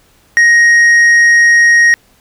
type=tone with tanh clipping; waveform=sine; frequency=1875 Hz; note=A#6; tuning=10 cents sharp; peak=-5 dBFS; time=0.37-1.94 s; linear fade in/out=0 ms; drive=5 dB; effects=pink hiss -50 dBFS RMS until 2.2 s